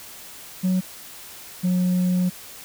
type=tone pair in turn; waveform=sine; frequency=185 / 181.19 Hz; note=F#3 / F#3; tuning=0 / -36 cents; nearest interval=unison; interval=36 cents; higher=first; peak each=-15 dBFS; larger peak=neither; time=0.63-0.81 / 1.63-2.3 s; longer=second; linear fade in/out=20 ms; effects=tanh soft clip ceiling -17 dBFS + white hiss -41 dBFS RMS until 2.64 s